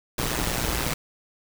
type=noise with amplitude modulation; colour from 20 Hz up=pink; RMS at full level=-23 dBFS; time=0.18-0.94 s; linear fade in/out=5 ms; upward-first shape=sine; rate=120 Hz; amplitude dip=80%; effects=none